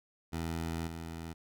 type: tone with level steps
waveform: 15% pulse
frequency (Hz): 82.41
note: E2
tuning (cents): 0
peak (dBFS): -28 / -34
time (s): 0.32-1.34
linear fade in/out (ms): 20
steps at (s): 0.87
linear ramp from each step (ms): 2
effects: none